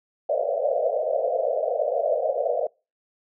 white band-pass noise, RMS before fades -24 dBFS, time 0.29-2.67 s, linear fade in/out 5 ms, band 470 to 690 Hz, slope 96 dB/octave, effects noise-tail reverb RT60 0.3 s tail -26 dB re dry

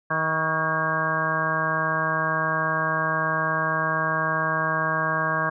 harmonic tone with a mistuned harmonic, 158.8 Hz, D#3, 36 cents sharp, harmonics 1 / 2 / 3 / 4 / 5 / 6 / 7 / 8 / 9 / 10, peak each -31 / -37 / -37 / -30 / -38 / -33 / -26 / -36 / -34 / -26 dBFS, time 0.1-5.5 s, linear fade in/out 10 ms, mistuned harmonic 10, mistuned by +31 cents, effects none

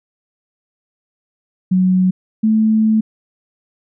sine tone pair in turn, 185 / 218.6 Hz, F#3 / A3, 0 / -11 cents, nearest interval minor third, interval 289 cents, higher second, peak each -10 dBFS, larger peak neither, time 1.71-2.11 / 2.43-3.01 s, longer second, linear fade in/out 10 ms, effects none

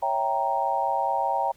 sine chord, C# diminished seventh, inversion none, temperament equal, 554.4 / 659.3 / 784 / 932.3 Hz, C#5 / E5 / G5 / Bb5, 0 / 0 / 0 / 0 cents, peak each -31 / -31 / -26 / -26 dBFS, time 0.02-1.52 s, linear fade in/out 10 ms, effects pink hiss -59 dBFS RMS until 1.56 s

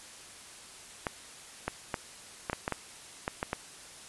clicks, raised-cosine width 0.5 ms, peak -15 dBFS, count 10, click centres 1.068 / 1.68 / 1.942 / 2.498 / 2.531 / 2.679 / 2.723 / 3.279 / 3.429 / 3.531 s, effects white hiss -49 dBFS RMS until 4.08 s + resampled to 24000 Hz

